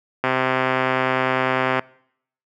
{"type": "click train", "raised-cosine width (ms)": 0.5, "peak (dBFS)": -4, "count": 203, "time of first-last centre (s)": [0.24, 1.794], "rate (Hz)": 130, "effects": ["noise-tail reverb RT60 0.7 s tail -24 dB re dry", "high-pass 150 Hz 12 dB/octave"]}